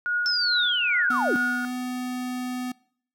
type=tone with tremolo; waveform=sine; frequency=1445 Hz; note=F#6; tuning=41 cents flat; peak=-21 dBFS; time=0.06-1.65 s; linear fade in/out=0 ms; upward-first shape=triangle; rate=2.4 Hz; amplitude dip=60%
type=linear sweep; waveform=sine; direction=down; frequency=5370 to 207.7 Hz; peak=-22 dBFS; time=0.26-1.36 s; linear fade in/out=0 ms
type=tone with pitch glide; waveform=square; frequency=248.5 to 250.7 Hz; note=B3 to B3; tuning=+11 to +26 cents; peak=-29 dBFS; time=1.1-2.72 s; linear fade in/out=5 ms; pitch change=+15 cents; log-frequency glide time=1.66-1.72 s
effects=noise-tail reverb RT60 0.6 s tail -24 dB re dry